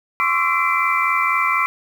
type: tone cluster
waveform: sine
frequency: 1049 / 1133 / 1333 / 2040 / 2346 Hz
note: C6 / C#6 / E6 / C7 / D7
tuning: +4 / +37 / +19 / -44 / -2 cents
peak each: -22 dBFS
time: 0.2-1.66 s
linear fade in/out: 0 ms
effects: 7-bit